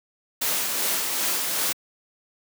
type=noise with tremolo; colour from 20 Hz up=white; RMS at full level=-24 dBFS; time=0.41-1.73 s; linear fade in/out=10 ms; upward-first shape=sine; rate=2.6 Hz; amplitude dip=30%; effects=high-pass 200 Hz 12 dB/octave